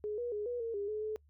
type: tone with pitch steps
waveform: sine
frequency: 421.2 / 481.7 / 417.5 / 485.6 / 458.7 / 404.5 / 426.8 / 431.1 Hz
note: G#4 / B4 / G#4 / B4 / A#4 / G#4 / G#4 / A4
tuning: +24 / -43 / +9 / -29 / -28 / -46 / +47 / -35 cents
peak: -34 dBFS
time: 0.04-1.16 s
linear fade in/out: 0 ms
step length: 140 ms
effects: noise-tail reverb RT60 0.1 s tail -26 dB re dry + added 73 Hz sine -62 dBFS peak until 1.29 s